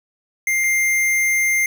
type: tone pair in turn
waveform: square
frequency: 2100 / 2100 Hz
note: C7 / C7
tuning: +6 / +6 cents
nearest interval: unison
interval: 0 cents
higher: neither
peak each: -17 / -16 dBFS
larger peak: second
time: 0.47-0.64 / 0.64-1.66 s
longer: second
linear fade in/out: 2 ms
effects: none